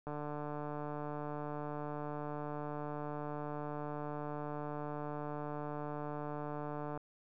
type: click train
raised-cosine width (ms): 1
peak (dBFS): -28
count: 1023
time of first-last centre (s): 0.07-6.975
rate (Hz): 148
effects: none